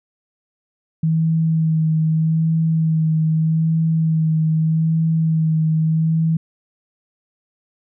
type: tone with vibrato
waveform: sine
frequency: 160 Hz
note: D#3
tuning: 49 cents sharp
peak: -14 dBFS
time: 1.03-6.37 s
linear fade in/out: 5 ms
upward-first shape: sine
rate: 0.81 Hz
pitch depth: 20 cents each way
effects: none